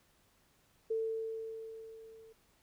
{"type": "tone with level ramp", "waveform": "sine", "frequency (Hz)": 446.6, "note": "A4", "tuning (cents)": 26, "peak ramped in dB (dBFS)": [-30, -54], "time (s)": [0.9, 2.33], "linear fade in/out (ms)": 10, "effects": ["pink hiss -70 dBFS RMS until 2.62 s"]}